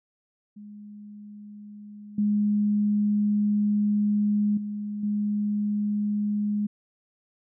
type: tone with level steps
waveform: sine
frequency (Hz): 207.7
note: G#3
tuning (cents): 0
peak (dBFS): -40 / -20 / -29 / -23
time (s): 0.56-6.67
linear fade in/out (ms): 10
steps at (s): 2.18 / 4.57 / 5.03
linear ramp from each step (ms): 5
effects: none